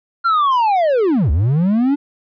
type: linear two-way sweep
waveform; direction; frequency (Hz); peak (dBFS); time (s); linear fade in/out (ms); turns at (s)
triangle; down then up; 1396.9 to 65.41 to 293.6; -10; 0.24-1.96; 20; 1.31
effects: resampled to 11025 Hz